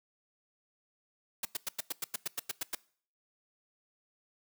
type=noise bursts; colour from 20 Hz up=white; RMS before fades=-34 dBFS; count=12; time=1.43-2.75 s; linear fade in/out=5 ms; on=22 ms; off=96 ms; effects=noise-tail reverb RT60 0.5 s tail -22 dB re dry + high-pass 150 Hz 12 dB/octave